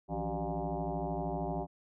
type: tone with frequency modulation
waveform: sine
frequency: 268.5 Hz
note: C4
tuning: 45 cents sharp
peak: -32 dBFS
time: 0.08-1.67 s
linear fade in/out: 50 ms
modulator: 110 Hz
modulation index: 5.2
effects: none